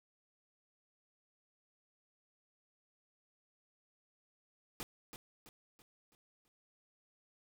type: noise with echo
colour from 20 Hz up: pink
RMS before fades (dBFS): -43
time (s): 4.8-4.83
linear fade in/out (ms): 0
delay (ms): 330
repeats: 5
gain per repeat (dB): -7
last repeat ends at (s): 6.48
effects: none